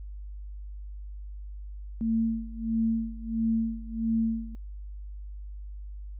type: tone with tremolo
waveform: sine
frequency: 225.7 Hz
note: A3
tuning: 44 cents sharp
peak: -22 dBFS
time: 2.01-4.55 s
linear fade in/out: 0 ms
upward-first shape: sine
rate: 1.5 Hz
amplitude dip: 90%
effects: added 50 Hz sine -37 dBFS peak until 6.19 s